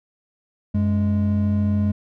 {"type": "tone pair together", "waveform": "triangle", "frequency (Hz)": [93.7, 207.7], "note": ["F#2", "G#3"], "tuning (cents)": [22, 0], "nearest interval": "octave + major second", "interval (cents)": 1378, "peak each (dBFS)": -18, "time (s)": [0.74, 1.92], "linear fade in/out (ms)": 10, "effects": []}